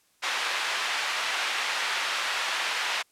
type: band-pass noise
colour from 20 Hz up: white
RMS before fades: -29 dBFS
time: 0.22-3.03 s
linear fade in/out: 20 ms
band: 930 to 2800 Hz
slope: 12 dB/octave
effects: white hiss -66 dBFS RMS until 3.11 s + low-pass 12000 Hz 12 dB/octave